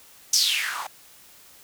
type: noise with band-pass filter sweep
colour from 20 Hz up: blue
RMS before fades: -24 dBFS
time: 0.33-0.87 s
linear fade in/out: 5 ms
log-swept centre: 6100 to 780 Hz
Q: 5.6
effects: white hiss -51 dBFS RMS until 1.63 s